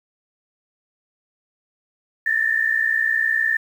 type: tone pair together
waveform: sine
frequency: 1757 / 1816.9 Hz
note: A6 / A#6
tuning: -3 / -45 cents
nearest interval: minor second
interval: 58 cents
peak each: -20 dBFS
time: 2.26-3.57 s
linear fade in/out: 5 ms
effects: 8-bit